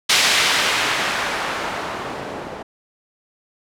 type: noise with low-pass filter sweep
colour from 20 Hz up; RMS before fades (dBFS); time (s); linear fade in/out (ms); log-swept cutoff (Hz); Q
blue; -21; 0.09-2.63; 10; 3900 to 500; 0.74
effects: none